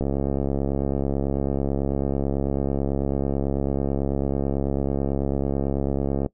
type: click train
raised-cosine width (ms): 2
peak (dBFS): -11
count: 433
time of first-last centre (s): 0.01-6.262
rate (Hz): 69.1
effects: noise-tail reverb RT60 0.1 s tail -21 dB re dry